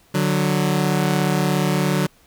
sawtooth tone pair together, 148.1 / 185.25 Hz, D3 / F#3, +15 / +2 cents, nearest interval major third, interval 387 cents, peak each -16 dBFS, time 0.14-2.07 s, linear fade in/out 10 ms, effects pink hiss -55 dBFS RMS until 2.26 s

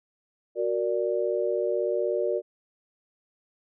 sine chord, Gb augmented, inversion none, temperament equal, 370 / 466.2 / 587.3 Hz, Gb4 / Bb4 / D5, 0 / 0 / 0 cents, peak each -28 dBFS, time 0.55-2.42 s, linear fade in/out 50 ms, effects none

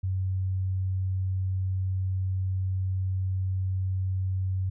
sine tone, 94.1 Hz, F#2, 30 cents sharp, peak -25 dBFS, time 0.03-4.7 s, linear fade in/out 10 ms, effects none

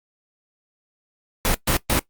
pink noise bursts, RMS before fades -19 dBFS, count 3, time 1.45-1.992 s, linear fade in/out 0 ms, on 94 ms, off 130 ms, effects noise-tail reverb RT60 0.1 s tail -18 dB re dry + Opus 48 kbps

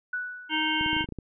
sine tone with exponential decay, 1480 Hz, F#6, in tune, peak -26 dBFS, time 0.13-0.92 s, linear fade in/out 5 ms, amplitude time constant 170 ms
harmonic tone, 311.1 Hz, D#4, in tune, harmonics 1 / 3 / 5 / 7 / 9 / 10, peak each -31 / -31 / -31 / -31 / -31 / -31 dBFS, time 0.49-1.06 s, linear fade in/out 50 ms
clicks, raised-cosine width 3 ms, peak -23 dBFS, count 9, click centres 0.811 / 0.862 / 0.931 / 0.966 / 1.009 / 1.043 / 1.089 / 1.123 / 1.187 s
effects none

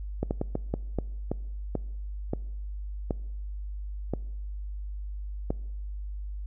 slowing click train, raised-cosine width 2 ms, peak -14 dBFS, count 12, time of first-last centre 0.23-5.505 s, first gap 79 ms, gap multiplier 1.33, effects noise-tail reverb RT60 1.0 s tail -23 dB re dry + added 50 Hz sine -33 dBFS peak until 6.46 s

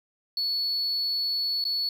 sine tone with dropouts, 4415 Hz, C#8, 8 cents flat, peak -23 dBFS, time 0.37-1.89 s, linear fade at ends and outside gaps 2 ms, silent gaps 1.641-1.651 s, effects tanh soft clip ceiling -22 dBFS + 9-bit

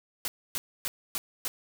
white noise bursts, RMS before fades -32 dBFS, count 5, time 0.25-1.48 s, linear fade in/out 0 ms, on 30 ms, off 270 ms, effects none

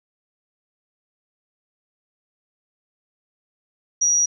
sine tone, 5770 Hz, F#8, 44 cents flat, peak -15 dBFS, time 4.01-4.26 s, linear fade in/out 10 ms, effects none

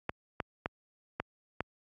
clicks, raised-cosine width 0.5 ms, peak -16 dBFS, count 5, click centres 0.094 / 0.402 / 0.659 / 1.2 / 1.606 s, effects high-pass 60 Hz 12 dB/octave + AAC 48 kbps

